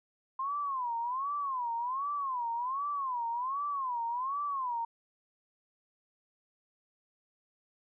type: tone with vibrato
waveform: sine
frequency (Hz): 1038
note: C6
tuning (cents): -14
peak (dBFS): -31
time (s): 0.39-4.85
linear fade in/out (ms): 5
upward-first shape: sine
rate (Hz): 1.3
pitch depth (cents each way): 200
effects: none